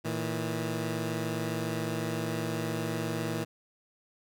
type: tone pair together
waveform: 15% pulse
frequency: 114.2 / 161.5 Hz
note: A#2 / E3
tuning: -35 / -35 cents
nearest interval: tritone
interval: 600 cents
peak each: -27 dBFS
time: 0.04-3.45 s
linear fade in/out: 20 ms
effects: none